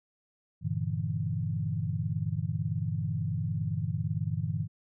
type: chord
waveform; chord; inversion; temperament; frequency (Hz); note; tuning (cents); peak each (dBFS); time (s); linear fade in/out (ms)
sine; E half-diminished seventh; first; equal; 98 / 116.54 / 146.83 / 164.81; G2 / Bb2 / D3 / E3; 0 / 0 / 0 / 0; -34; 0.61-4.68; 50
effects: none